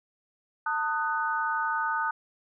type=chord; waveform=sine; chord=D# diminished; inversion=second; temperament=just; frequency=896 / 1244.5 / 1493.4 Hz; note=A5 / D#6 / F#6; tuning=+31 / 0 / +16 cents; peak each=-30 dBFS; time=0.66-2.11 s; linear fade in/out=5 ms; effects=none